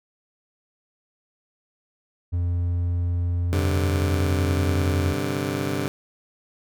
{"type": "tone", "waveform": "triangle", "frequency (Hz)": 87.31, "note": "F2", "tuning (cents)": 0, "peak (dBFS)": -19, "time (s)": [2.32, 5.14], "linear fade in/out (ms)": 20}
{"type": "chord", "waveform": "15% pulse", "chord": "G suspended fourth", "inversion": "none", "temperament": "just", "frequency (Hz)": [98, 130.67, 147], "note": ["G2", "C3", "D3"], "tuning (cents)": [0, -2, 2], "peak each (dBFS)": -23, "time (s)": [3.53, 5.88], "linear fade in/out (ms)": 0}
{"effects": []}